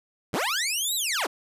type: linear two-way sweep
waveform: 15% pulse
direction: up then down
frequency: 65.41 to 4024 to 218.7 Hz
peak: -18 dBFS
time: 0.33-1.27 s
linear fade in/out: 10 ms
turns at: 0.95 s
effects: resampled to 32000 Hz